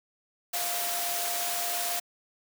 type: tone in noise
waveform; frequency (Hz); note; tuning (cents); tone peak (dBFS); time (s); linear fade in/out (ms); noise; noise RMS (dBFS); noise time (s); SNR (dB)
sine; 698.5; F5; 0; -35; 0.53-2; 10; white; -31; 0.53-2; -7
effects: high-pass 400 Hz 12 dB/octave